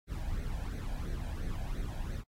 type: noise with flanger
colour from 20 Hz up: brown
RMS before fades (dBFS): -36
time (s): 0.07-2.24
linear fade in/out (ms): 50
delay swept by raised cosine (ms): 0.48 to 1.3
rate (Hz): 2.9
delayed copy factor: +0.7
effects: AAC 48 kbps